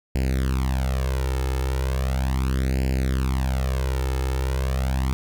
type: tone with flanger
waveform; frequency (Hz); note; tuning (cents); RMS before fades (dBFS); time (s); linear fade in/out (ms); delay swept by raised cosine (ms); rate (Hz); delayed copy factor
sawtooth; 65.41; C2; 0; -23; 0.15-5.13; 0; 0.41 to 2.31; 0.37; +0.9
effects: none